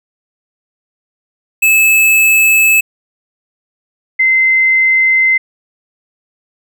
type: tone pair in turn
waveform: square / sine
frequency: 2605 / 2068 Hz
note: E7 / C7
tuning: -21 / -21 cents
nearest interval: major third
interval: 400 cents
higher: first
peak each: -7 dBFS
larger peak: neither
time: 1.62-2.81 / 4.19-5.38 s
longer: neither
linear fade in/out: 10 ms
effects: none